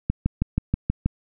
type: click train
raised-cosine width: 5 ms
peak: -8 dBFS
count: 7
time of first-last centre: 0.1-1.06 s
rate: 6.25 Hz
effects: none